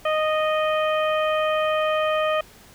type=harmonic tone; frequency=620 Hz; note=D#5; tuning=6 cents flat; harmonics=1 / 2 / 3 / 4 / 5; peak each=-21 / -25 / -32 / -32 / -34 dBFS; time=0.05-2.41 s; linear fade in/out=5 ms; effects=pink hiss -49 dBFS RMS until 2.74 s